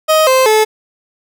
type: tone with pitch steps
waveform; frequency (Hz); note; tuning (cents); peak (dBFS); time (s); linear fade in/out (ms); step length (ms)
30% pulse; 627 / 521.2 / 433.2; D#5 / C5 / A4; +13 / -7 / -27; -5; 0.08-0.65; 20; 190
effects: none